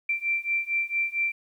sine beating tone pair, 2349 / 2353.4 Hz, D7 / D7, 0 / +3 cents, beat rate 4.4 Hz, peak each -28 / -27 dBFS, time 0.09-1.32 s, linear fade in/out 5 ms, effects 10-bit

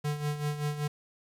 square tone with tremolo, 147.9 Hz, D3, 13 cents sharp, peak -28 dBFS, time 0.04-0.88 s, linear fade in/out 10 ms, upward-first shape sine, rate 5.2 Hz, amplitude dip 65%, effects resampled to 32000 Hz + 9-bit

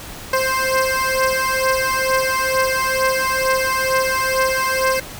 15% pulse beating tone pair, 523.3 / 525.5 Hz, C5 / C5, 0 / +7 cents, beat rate 2.2 Hz, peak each -13 dBFS, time 0.33-5 s, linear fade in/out 5 ms, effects pink hiss -34 dBFS RMS until 5.19 s

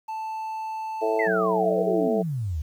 triangle tone, 880 Hz, A5, in tune, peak -27 dBFS, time 0.08-1.28 s, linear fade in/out 10 ms
harmonic tone, 110.2 Hz, A2, 3 cents sharp, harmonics 3 / 4 / 5 / 6 / 7, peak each -33 / -24 / -34 / -26 / -35 dBFS, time 1.01-2.23 s, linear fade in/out 20 ms
sine exponential sweep, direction down, 2114 to 69.9 Hz, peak -25 dBFS, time 1.19-2.62 s, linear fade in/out 5 ms
sine tone with pitch glide, 185 to 183.19 Hz, F#3 to F#3, 0 to -17 cents, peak -29 dBFS, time 1.26-2.09 s, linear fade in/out 20 ms, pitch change -17 cents, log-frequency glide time 1.5-1.72 s
effects 9-bit

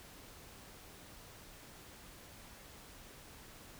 silence, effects pink hiss -55 dBFS RMS until 3.79 s

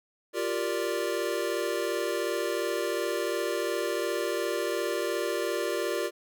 square chord, G minor seventh, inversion third, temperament equal, 349.2 / 392 / 466.2 / 587.3 Hz, F4 / G4 / Bb4 / D5, 0 / 0 / 0 / 0 cents, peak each -34 dBFS, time 0.33-6.11 s, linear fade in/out 50 ms, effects none

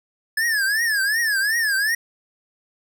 square tone with vibrato, 1712 Hz, A6, 48 cents flat, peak -19 dBFS, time 0.37-1.95 s, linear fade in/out 5 ms, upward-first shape triangle, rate 2.7 Hz, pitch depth 190 cents each way, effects none

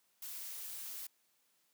blue noise, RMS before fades -45 dBFS, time 0.22-1.07 s, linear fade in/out 5 ms, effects white hiss -75 dBFS RMS until 1.73 s + high-pass 150 Hz 12 dB/octave

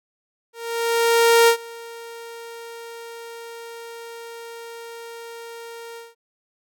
sawtooth tone with ADSR envelope, 463.9 Hz, A#4, 8 cents flat, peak -7 dBFS, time 0.53-6.15 s, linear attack 950 ms, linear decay 88 ms, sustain -24 dB, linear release 180 ms, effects none

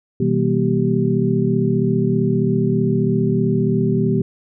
sine tone cluster, 125.2 / 160.3 / 195.5 / 238.7 / 388.2 Hz, B2 / E3 / G3 / A#3 / G4, +24 / -48 / -4 / +41 / -17 cents, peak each -21 dBFS, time 0.2-4.22 s, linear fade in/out 5 ms, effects none

